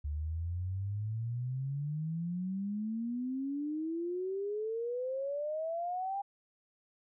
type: exponential sweep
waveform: sine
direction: up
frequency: 72 to 806 Hz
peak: -33 dBFS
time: 0.04-6.22 s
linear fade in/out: 10 ms
effects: none